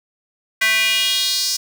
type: tone with high-pass filter sweep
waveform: square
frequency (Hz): 220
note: A3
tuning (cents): 0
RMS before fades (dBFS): -18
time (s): 0.61-1.57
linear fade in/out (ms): 10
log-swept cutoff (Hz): 1900 to 5400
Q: 3.4
effects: none